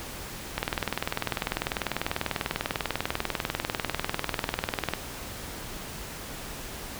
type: click train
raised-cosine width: 0.3 ms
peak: -10 dBFS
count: 89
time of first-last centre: 0.58-4.936 s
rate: 20.2 Hz
effects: pink hiss -39 dBFS RMS until 6.99 s